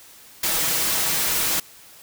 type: noise with comb filter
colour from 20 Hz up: white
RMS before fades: -22 dBFS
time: 0.43-1.6 s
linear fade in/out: 5 ms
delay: 6.2 ms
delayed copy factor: +0.5
effects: white hiss -47 dBFS RMS until 2.02 s